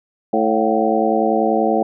harmonic tone with a mistuned harmonic, 110 Hz, A2, in tune, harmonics 2 / 3 / 4 / 5 / 6 / 7, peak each -21 / -21 / -21 / -21 / -21 / -21 dBFS, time 0.33-1.83 s, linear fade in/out 5 ms, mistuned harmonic 6, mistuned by +100 cents, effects none

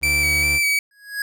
35% pulse tone, 72.7 Hz, D2, 17 cents flat, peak -24 dBFS, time 0.01-0.6 s, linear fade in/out 50 ms
40% pulse tone with vibrato, 2303 Hz, D7, 34 cents flat, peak -16 dBFS, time 0.03-0.79 s, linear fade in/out 2 ms, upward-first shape square, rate 2.5 Hz, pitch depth 21 cents each way
square tone with exponential growth, 1661.2 Hz, G#6, in tune, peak -20 dBFS, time 0.91-1.22 s, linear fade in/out 2 ms, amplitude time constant 67 ms
effects none

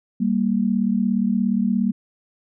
sine tone pair together, 196.01 / 233.1 Hz, G3 / A#3, 0 / 0 cents, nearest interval minor third, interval 300 cents, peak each -20 dBFS, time 0.2-1.92 s, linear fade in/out 10 ms, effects none

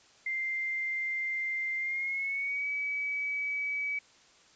sine tone with pitch glide, 2093 to 2282 Hz, C7 to C#7, 0 to +50 cents, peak -30 dBFS, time 0.26-3.99 s, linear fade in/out 5 ms, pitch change +150 cents, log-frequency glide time 1.78-2.68 s, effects white hiss -60 dBFS RMS until 4.55 s + resampled to 16000 Hz

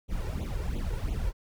brown noise with flanger, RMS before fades -31 dBFS, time 0.08-1.33 s, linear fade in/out 50 ms, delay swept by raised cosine 0.29 to 2.19 ms, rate 2.9 Hz, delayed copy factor +0.9, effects none

